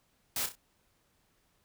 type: noise with echo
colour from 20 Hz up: white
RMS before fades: -33 dBFS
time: 0.36-0.46 s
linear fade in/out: 2 ms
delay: 31 ms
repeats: 3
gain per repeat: -8 dB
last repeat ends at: 0.553 s
effects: pink hiss -72 dBFS RMS until 1.64 s